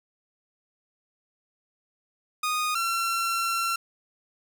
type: tone pair in turn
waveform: sawtooth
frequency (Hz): 1237 / 1357.8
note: D#6 / F6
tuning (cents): -10 / -49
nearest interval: major second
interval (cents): 161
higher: second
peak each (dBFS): -21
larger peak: neither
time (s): 2.43-2.75 / 2.75-3.76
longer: second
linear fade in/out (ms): 5
effects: none